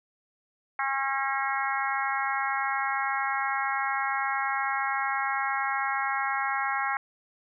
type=harmonic tone; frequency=271.3 Hz; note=C#4; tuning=37 cents flat; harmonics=3 / 4 / 5 / 6 / 7 / 8; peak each=-31 / -32 / -33 / -34 / -34 / -35 dBFS; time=0.79-6.97 s; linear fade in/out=2 ms; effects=none